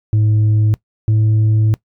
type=tone pair in turn; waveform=sine; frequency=107.2 / 108.57 Hz; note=A2 / A2; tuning=-45 / -23 cents; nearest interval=unison; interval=22 cents; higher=second; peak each=-7 dBFS; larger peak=neither; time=0.13-0.74 / 1.08-1.74 s; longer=second; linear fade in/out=0 ms; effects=noise-tail reverb RT60 0.1 s tail -23 dB re dry + tanh soft clip ceiling -9 dBFS